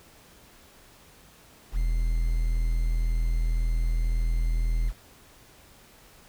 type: tone with quantisation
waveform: triangle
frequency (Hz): 40.95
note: E1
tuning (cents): -11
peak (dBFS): -20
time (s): 1.72-4.93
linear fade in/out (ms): 50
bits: 8
effects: pink hiss -54 dBFS RMS until 6.28 s